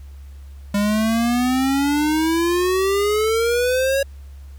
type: exponential sweep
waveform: square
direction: up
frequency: 200.9 to 556 Hz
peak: -17 dBFS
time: 0.74-4.03 s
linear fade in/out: 5 ms
effects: added 69 Hz sine -35 dBFS peak until 4.58 s + pink hiss -56 dBFS RMS until 4.58 s